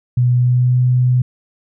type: tone with pitch glide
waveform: sine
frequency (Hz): 123.47 to 125.48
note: B2 to B2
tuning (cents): 0 to +28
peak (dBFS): -10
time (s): 0.17-1.22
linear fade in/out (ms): 5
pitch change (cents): +28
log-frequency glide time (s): 0.35-0.78
effects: none